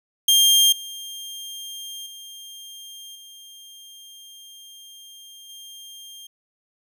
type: tone with level steps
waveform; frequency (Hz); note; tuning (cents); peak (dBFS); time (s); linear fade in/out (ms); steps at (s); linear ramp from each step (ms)
sawtooth; 3200; G7; +35; -10 / -30 / -35 / -39 / -36; 0.28-6.27; 5; 0.72 / 2.06 / 3.15 / 5.49; 5
effects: none